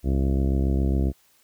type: harmonic tone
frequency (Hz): 67.3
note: C2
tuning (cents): +49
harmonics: 1 / 2 / 3 / 4 / 5 / 6 / 7 / 8 / 9 / 10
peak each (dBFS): -21 / -28 / -29 / -31 / -32 / -37 / -42 / -43 / -46 / -43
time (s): 0.03-1.13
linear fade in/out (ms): 50
effects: white hiss -61 dBFS RMS until 1.43 s